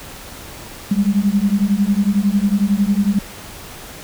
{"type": "beating tone pair", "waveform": "sine", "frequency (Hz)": [196, 207], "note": ["G3", "G#3"], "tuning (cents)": [0, -5], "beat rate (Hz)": 11, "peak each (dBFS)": -16, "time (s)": [0.91, 3.19], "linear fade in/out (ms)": 5, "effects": ["pink hiss -35 dBFS RMS until 4.03 s"]}